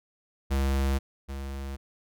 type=tone pair in turn; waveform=square; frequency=67.9 / 68.29 Hz; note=C#2 / C#2; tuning=-35 / -25 cents; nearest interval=unison; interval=10 cents; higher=second; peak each=-24 / -34 dBFS; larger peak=first; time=0.5-0.99 / 1.28-1.77 s; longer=neither; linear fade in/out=20 ms; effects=none